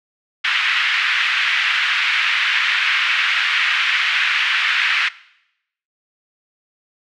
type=band-pass noise; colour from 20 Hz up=white; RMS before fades=-18 dBFS; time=0.44-5.09 s; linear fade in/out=10 ms; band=1500 to 2800 Hz; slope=24 dB/octave; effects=noise-tail reverb RT60 0.8 s tail -19 dB re dry